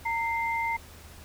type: tone pair together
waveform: sine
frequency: 920 / 2092 Hz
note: A#5 / C7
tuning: -23 / -1 cents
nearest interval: octave + major second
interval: 1422 cents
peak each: -28 / -30 dBFS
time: 0.05-0.77 s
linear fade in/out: 10 ms
effects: added 78 Hz sine -48 dBFS peak until 1.24 s + pink hiss -50 dBFS RMS until 1.24 s